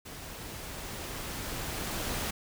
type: noise with level ramp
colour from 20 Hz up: pink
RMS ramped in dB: -44 to -33 dBFS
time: 0.05-2.31 s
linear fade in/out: 10 ms
effects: none